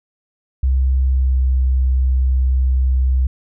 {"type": "tone with pitch glide", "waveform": "sine", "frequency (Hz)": [65.41, 64.55], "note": ["C2", "C2"], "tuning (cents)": [0, -23], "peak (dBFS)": -12, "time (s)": [0.63, 3.27], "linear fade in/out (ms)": 5, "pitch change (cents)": -23, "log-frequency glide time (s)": [1.08, 1.43], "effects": []}